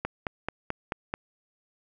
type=click train; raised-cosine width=0.5 ms; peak=-14 dBFS; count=6; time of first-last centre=0.05-1.139 s; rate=4.59 Hz; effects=none